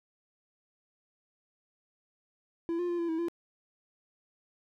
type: tone with pitch steps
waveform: triangle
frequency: 335.7 / 352.3 / 346.9 / 338.7 / 323.2 / 340.7 Hz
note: E4 / F4 / F4 / E4 / E4 / F4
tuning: +32 / +15 / -12 / +47 / -34 / -43 cents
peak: -27 dBFS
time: 2.69-3.284 s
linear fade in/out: 0 ms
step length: 99 ms
effects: none